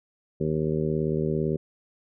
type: harmonic tone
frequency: 77.78 Hz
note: D#2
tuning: in tune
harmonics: 1 / 2 / 3 / 4 / 5 / 6 / 7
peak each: -39 / -27 / -31 / -35 / -28 / -33 / -37 dBFS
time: 0.4-1.57 s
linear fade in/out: 10 ms
effects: none